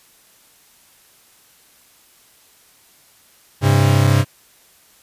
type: tone pair together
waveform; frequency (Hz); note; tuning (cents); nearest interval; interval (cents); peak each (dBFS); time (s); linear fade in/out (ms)
45% pulse; 100.54 / 134.2; G2 / C3; +44 / +44; perfect fourth; 500; -14; 3.61-4.25; 50
effects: white hiss -52 dBFS RMS until 5.02 s + resampled to 32000 Hz